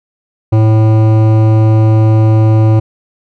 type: tone with hard clipping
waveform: sine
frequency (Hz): 109.7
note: A2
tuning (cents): -5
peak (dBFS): -7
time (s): 0.52-2.8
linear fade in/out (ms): 10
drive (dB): 14
effects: none